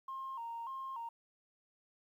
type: tone with vibrato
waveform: sine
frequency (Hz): 994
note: B5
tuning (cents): +11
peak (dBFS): -39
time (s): 0.08-1.09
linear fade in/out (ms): 5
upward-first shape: square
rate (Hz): 1.7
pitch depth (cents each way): 120
effects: tanh soft clip ceiling -36 dBFS + 12-bit